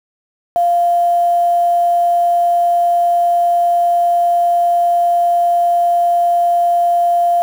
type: tone with quantisation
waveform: sine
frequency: 695 Hz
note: F5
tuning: 9 cents flat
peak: -10 dBFS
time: 0.56-7.42 s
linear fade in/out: 0 ms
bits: 6
effects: none